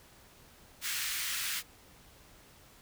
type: high-pass noise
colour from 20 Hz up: pink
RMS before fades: -35 dBFS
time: 0.81-1.63 s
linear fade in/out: 50 ms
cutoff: 1600 Hz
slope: 24 dB/octave
effects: pink hiss -58 dBFS RMS until 2.81 s